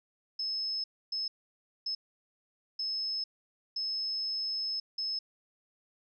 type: tone bursts at uneven times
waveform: sine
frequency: 5200 Hz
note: E8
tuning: 24 cents flat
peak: -31 dBFS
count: 6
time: 0.39-0.84 / 1.12-1.28 / 1.86-1.95 / 2.79-3.24 / 3.76-4.8 / 4.98-5.19 s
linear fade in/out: 5 ms
effects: none